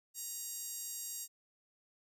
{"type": "tone with high-pass filter", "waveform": "10% pulse", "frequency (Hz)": 944, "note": "A#5", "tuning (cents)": 22, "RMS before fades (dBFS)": -43, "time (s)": [0.14, 1.28], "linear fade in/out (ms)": 50, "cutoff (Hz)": 8300, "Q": 4.6, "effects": []}